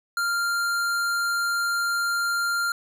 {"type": "tone with hard clipping", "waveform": "sine", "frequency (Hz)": 1393, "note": "F6", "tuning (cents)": -5, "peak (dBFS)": -24, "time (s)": [0.17, 2.72], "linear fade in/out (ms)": 2, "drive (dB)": 17, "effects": []}